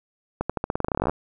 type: accelerating click train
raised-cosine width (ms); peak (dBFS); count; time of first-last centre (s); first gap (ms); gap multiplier
1; -10; 19; 0.41-1.096; 86; 0.89
effects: none